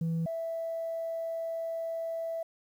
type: tone pair in turn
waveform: sine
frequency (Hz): 164.81 / 659.2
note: E3 / E5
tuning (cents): 0 / 0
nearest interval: 2 octaves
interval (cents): 2400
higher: second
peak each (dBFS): -25 / -31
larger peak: first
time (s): 0.01-0.26 / 0.26-2.43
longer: second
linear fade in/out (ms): 5
effects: tanh soft clip ceiling -27 dBFS + 10-bit